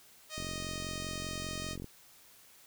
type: tone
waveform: 5% pulse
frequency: 622.3 Hz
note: D#5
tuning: in tune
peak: -28 dBFS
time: 0.29-1.77 s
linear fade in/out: 50 ms
type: click train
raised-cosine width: 3 ms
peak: -29 dBFS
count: 67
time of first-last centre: 0.38-1.843 s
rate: 45.1 Hz
effects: white hiss -59 dBFS RMS until 2.66 s